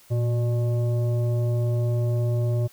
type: tone with frequency modulation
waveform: sine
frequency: 116.54 Hz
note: A#2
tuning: in tune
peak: -20 dBFS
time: 0.1-2.68 s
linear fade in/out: 20 ms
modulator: 483 Hz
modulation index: 0.45
effects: white hiss -54 dBFS RMS until 2.72 s